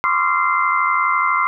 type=tone cluster; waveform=sine; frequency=1025 / 1097 / 1191 / 1370 / 2079 Hz; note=C6 / C#6 / D6 / F6 / C7; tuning=-36 / -18 / +24 / -34 / -12 cents; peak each=-21 dBFS; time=0.04-1.47 s; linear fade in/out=0 ms; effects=none